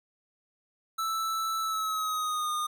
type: tone with pitch glide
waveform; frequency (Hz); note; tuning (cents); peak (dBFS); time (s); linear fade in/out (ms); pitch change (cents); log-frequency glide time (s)
square; 1318.5 to 1223.1; E6 to D#6; 0 to -30; -29; 0.98-2.67; 10; -130; 1.61-2.51
effects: none